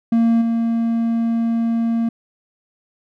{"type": "tone with level steps", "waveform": "triangle", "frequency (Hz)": 230, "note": "A#3", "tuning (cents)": -23, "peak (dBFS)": [-10, -14], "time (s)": [0.12, 2.09], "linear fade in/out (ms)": 5, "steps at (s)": 0.41, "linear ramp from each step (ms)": 10, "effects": []}